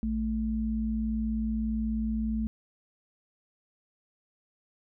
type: tone pair together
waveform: sine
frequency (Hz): 58.32 / 220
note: A#1 / A3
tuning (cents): +1 / 0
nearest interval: octave + major seventh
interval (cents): 2299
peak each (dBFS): -32 / -28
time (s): 0.03-2.47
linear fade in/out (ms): 0
effects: none